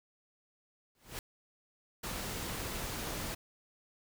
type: noise with exponential growth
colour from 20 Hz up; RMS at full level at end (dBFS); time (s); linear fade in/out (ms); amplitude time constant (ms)
pink; -37; 0.95-1.19; 1; 51
type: noise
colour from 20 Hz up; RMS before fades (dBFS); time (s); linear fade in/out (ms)
pink; -39; 2.03-3.35; 10
effects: none